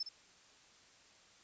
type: tone with echo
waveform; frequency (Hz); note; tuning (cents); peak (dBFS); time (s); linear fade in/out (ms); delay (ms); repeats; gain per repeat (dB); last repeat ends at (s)
sine; 5274; E8; 0; -35; 0-0.03; 5; 60; 1; -8; 0.09
effects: white hiss -63 dBFS RMS until 1.43 s + resampled to 16000 Hz